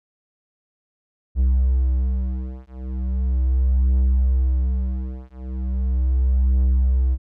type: beating tone pair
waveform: triangle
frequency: 64 / 64.38 Hz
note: C2 / C2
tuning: -38 / -27 cents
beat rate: 0.38 Hz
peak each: -18 dBFS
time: 1.35-7.18 s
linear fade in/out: 50 ms
effects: none